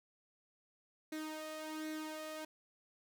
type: tone with flanger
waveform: sawtooth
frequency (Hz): 311.1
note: D#4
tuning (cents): 0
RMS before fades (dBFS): -44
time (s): 1.12-2.45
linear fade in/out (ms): 5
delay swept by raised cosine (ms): 0.49 to 1.69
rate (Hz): 1.3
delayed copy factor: +0.6
effects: none